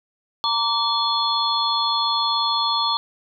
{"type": "tone cluster", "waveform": "sine", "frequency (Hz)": [917, 1156, 3443, 4293], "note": ["A#5", "D6", "A7", "C8"], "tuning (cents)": [-29, -28, -38, 44], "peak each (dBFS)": -24, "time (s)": [0.44, 2.97], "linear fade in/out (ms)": 0, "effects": []}